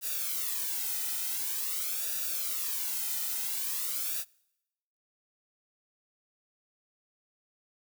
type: noise with flanger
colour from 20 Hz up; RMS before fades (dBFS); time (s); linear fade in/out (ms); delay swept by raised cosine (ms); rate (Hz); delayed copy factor
blue; -33; 0.01-4.25; 50; 0.94 to 1.81; 0.47; -0.75
effects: noise-tail reverb RT60 0.9 s tail -26 dB re dry